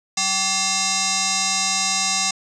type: tone with frequency modulation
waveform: sine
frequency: 772 Hz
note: G5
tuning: 27 cents flat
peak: -18 dBFS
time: 0.17-2.31 s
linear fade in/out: 5 ms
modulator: 962 Hz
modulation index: 7.4
effects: resampled to 22050 Hz + 10-bit